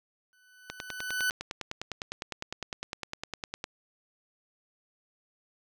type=tone with exponential growth; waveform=40% pulse; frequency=1500 Hz; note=F#6; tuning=23 cents sharp; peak=-24 dBFS; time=0.33-1.3 s; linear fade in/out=0 ms; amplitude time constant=210 ms
type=click train; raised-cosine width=0.2 ms; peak=-17 dBFS; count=30; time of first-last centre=0.7-3.641 s; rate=9.86 Hz
effects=none